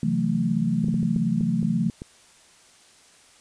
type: chord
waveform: sine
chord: F# half-diminished seventh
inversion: second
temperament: just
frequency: 133.2 / 166.5 / 185 / 222 Hz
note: C3 / E3 / F#3 / A3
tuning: +31 / +18 / 0 / +16 cents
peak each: -30 / -25 / -27 / -24 dBFS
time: 0.03-1.9 s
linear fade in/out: 2 ms
type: clicks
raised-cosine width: 3 ms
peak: -21 dBFS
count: 8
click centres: 0.844 / 0.884 / 0.942 / 1.03 / 1.162 / 1.409 / 1.628 / 2.019 s
effects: white hiss -54 dBFS RMS until 3.4 s + resampled to 22050 Hz